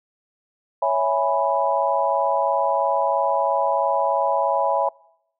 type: chord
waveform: sine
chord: C# minor seventh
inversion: none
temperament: equal with one note detuned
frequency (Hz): 556.3 / 659.3 / 830.6 / 987.8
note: C#5 / E5 / G#5 / B5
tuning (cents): +6 / 0 / 0 / 0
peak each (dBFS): -23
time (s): 0.82-4.89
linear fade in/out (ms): 5
effects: noise-tail reverb RT60 0.8 s tail -25 dB re dry